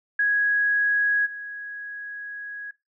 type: tone with level steps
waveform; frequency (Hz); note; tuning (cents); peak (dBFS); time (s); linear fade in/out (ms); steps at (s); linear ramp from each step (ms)
sine; 1661.2; G#6; 0; -18 / -32; 0.19-2.71; 5; 1.25; 20
effects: noise-tail reverb RT60 0.2 s tail -18 dB re dry